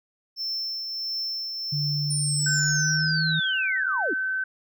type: tone with tremolo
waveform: triangle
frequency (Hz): 5340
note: E8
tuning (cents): +22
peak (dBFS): -25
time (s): 0.36-3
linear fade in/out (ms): 50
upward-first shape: triangle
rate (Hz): 1.5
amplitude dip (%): 40
type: tone with pitch glide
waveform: sine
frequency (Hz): 146.83 to 159.2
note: D3 to D#3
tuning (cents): 0 to +40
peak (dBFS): -25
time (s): 1.72-3.4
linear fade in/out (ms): 10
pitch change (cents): +140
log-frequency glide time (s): 2.57-3.17
type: linear sweep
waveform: sine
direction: down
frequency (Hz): 9360 to 243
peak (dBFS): -26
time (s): 2.1-4.14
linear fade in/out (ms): 10
type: tone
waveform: sine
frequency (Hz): 1533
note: G6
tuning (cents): -39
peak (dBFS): -24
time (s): 2.46-4.44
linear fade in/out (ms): 5
effects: none